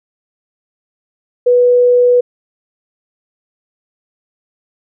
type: tone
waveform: sine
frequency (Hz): 490.9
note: B4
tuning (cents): -10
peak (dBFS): -6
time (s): 1.46-2.21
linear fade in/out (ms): 10
effects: none